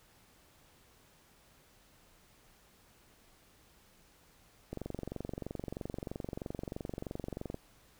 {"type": "click train", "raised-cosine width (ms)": 2, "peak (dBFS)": -25, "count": 66, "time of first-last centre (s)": [4.73, 7.544], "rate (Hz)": 23.1, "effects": ["pink hiss -64 dBFS RMS until 7.99 s"]}